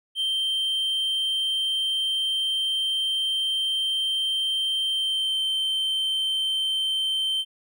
triangle tone with pitch glide, 3136 to 3113 Hz, G7 to G7, 0 to -13 cents, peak -21 dBFS, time 0.15-7.45 s, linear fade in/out 50 ms, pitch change -13 cents, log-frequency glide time 4.88-5.39 s, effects none

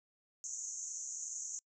white band-pass noise, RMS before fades -43 dBFS, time 0.44-1.59 s, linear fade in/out 0 ms, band 6200 to 7100 Hz, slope 96 dB/octave, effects noise-tail reverb RT60 0.1 s tail -26 dB re dry

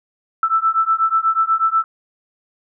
sine beating tone pair, 1319 / 1327.2 Hz, E6 / E6, +1 / +11 cents, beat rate 8.2 Hz, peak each -17 dBFS, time 0.43-1.84 s, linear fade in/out 2 ms, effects none

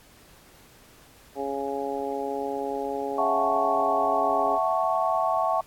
harmonic tone, 138.59 Hz, C#3, in tune, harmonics 2 / 3 / 4 / 5 / 6, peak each -35 / -31 / -34 / -36 / -33 dBFS, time 1.35-4.59 s, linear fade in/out 50 ms
sine chord, F# minor seventh, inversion third, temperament equal, 659.3 / 740 / 880 / 1108.7 Hz, E5 / F#5 / A5 / C#6, 0 / 0 / 0 / 0 cents, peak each -26 / -27 / -29 / -27 dBFS, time 3.18-5.61 s, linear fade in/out 5 ms
effects pink hiss -54 dBFS RMS until 5.66 s + AAC 64 kbps

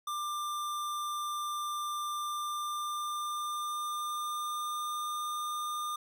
square tone with pitch glide, 1190 to 1208.7 Hz, D6 to D6, +22 to +49 cents, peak -34 dBFS, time 0.07-5.96 s, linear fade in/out 5 ms, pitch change +27 cents, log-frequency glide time 2.12-5.22 s, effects none

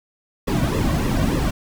brown noise with flanger, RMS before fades -20 dBFS, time 0.47-1.51 s, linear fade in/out 10 ms, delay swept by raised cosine 1.3 to 2.4 ms, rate 3.4 Hz, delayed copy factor -0.8, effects none

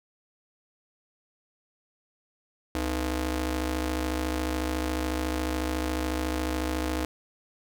sawtooth ring-modulated tone, 190 Hz, F#3, 46 cents sharp, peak -20 dBFS, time 2.75-7.05 s, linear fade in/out 0 ms, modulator 122 Hz, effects none

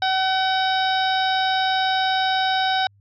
harmonic tone with a mistuned harmonic, 758 Hz, F#5, 42 cents sharp, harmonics 1 / 2 / 3 / 4 / 5 / 6 / 7, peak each -20 / -25 / -34 / -32 / -26 / -38 / -34 dBFS, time 0.02-2.87 s, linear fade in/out 2 ms, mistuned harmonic 6, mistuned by +69 cents, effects added 100 Hz sine -53 dBFS peak until 3 s

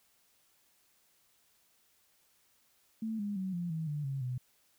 sine tone with pitch steps, 221.7 / 204.5 / 188.59 / 173.94 / 160.43 / 147.97 / 136.47 / 125.87 Hz, A3 / G#3 / F#3 / F3 / E3 / D3 / C#3 / B2, +13 / -26 / +33 / -7 / -47 / +13 / -27 / +33 cents, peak -33 dBFS, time 3.02-4.38 s, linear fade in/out 5 ms, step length 170 ms, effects white hiss -70 dBFS RMS until 4.78 s

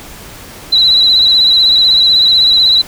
sine tone with vibrato, 3968 Hz, B7, 7 cents sharp, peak -5 dBFS, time 0.72-2.82 s, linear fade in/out 10 ms, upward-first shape sine, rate 16 Hz, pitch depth 45 cents each way, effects pink hiss -32 dBFS RMS until 2.87 s

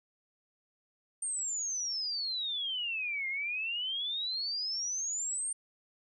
sine exponential two-way sweep, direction down then up, 8870 to 2100 to 8870 Hz, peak -32 dBFS, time 1.22-5.53 s, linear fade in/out 5 ms, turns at 3.28 s, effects none

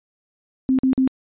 sine tone bursts, 261.6 Hz, C4, in tune, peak -14 dBFS, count 3, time 0.69-1.076 s, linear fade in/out 0 ms, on 98 ms, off 46 ms, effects resampled to 8000 Hz

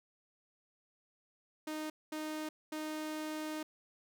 sawtooth tone bursts at uneven times, 309 Hz, D#4, 12 cents flat, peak -34 dBFS, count 3, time 1.67-1.9 / 2.12-2.49 / 2.72-3.63 s, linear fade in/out 5 ms, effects none

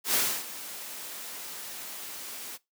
white noise with ADSR envelope, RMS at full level -24 dBFS, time 0.04-2.58 s, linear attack 100 ms, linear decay 290 ms, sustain -16 dB, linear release 31 ms, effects noise-tail reverb RT60 0.2 s tail -21 dB re dry + high-pass 200 Hz 12 dB/octave

